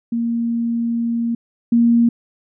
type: tone pair in turn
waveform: sine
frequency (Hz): 233.1 / 234.5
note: A#3 / A#3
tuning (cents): 0 / +11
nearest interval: unison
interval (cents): 11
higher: second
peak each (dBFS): -17 / -10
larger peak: second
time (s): 0.12-1.35 / 1.72-2.09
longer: first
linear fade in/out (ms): 5
effects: none